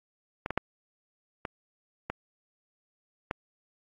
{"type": "clicks", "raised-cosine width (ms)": 0.5, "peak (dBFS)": [-17, -15, -10, -18, -16, -15], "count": 6, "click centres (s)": [0.461, 0.506, 0.576, 1.452, 2.1, 3.311], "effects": ["AAC 32 kbps"]}